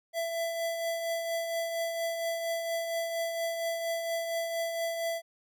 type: tone with tremolo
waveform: square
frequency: 667 Hz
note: E5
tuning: 20 cents sharp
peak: -29 dBFS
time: 0.13-5.22 s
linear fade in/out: 50 ms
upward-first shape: triangle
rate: 4.3 Hz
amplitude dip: 45%
effects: none